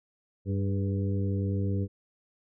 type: harmonic tone with a mistuned harmonic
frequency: 98 Hz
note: G2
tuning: in tune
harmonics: 1 / 2 / 3 / 4 / 5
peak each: -27 / -33 / -37 / -39 / -41 dBFS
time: 0.45-1.88 s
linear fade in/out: 50 ms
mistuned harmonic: 4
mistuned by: +45 cents
effects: none